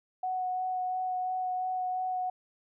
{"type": "tone with vibrato", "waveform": "sine", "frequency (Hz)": 739, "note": "F#5", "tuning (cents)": -2, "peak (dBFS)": -29, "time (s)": [0.23, 2.3], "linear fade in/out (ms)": 5, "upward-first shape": "sine", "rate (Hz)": 2.9, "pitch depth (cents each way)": 11, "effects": []}